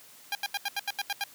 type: tone bursts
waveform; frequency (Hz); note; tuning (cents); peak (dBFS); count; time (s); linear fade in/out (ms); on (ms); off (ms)
10% pulse; 806; G5; +48; -20; 9; 0.32-1.239; 2; 31; 80
effects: white hiss -53 dBFS RMS until 1.34 s + high-pass 100 Hz 12 dB/octave